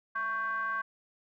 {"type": "ring-modulated tone", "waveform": "triangle", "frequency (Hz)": 228.1, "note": "A#3", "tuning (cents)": -37, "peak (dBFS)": -25, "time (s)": [0.15, 0.82], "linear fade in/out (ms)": 10, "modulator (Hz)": 1340, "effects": []}